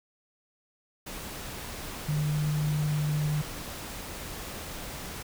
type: tone in noise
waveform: sine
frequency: 150.1 Hz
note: D3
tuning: 38 cents sharp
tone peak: -25 dBFS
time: 2.08-3.42 s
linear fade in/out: 10 ms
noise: pink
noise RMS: -39 dBFS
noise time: 1.06-5.23 s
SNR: +11 dB
effects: none